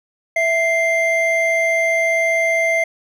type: tone pair together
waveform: triangle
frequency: 659.3 / 2093 Hz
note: E5 / C7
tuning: 0 / 0 cents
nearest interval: octave + minor sixth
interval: 2000 cents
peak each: -16 / -15 dBFS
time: 0.36-2.84 s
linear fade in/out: 5 ms
effects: none